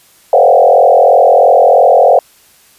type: tone with frequency modulation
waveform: sine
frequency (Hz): 622.3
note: D#5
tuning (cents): 0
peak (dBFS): -3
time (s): 0.33-2.19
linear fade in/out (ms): 2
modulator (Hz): 43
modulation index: 3.2
effects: white hiss -46 dBFS RMS until 2.78 s + resampled to 32000 Hz